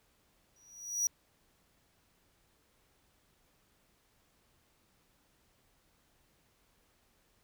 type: tone with exponential growth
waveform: square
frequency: 5800 Hz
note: F#8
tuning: 35 cents flat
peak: -26 dBFS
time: 0.56-1.07 s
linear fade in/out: 1 ms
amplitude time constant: 110 ms
effects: pink hiss -71 dBFS RMS until 7.43 s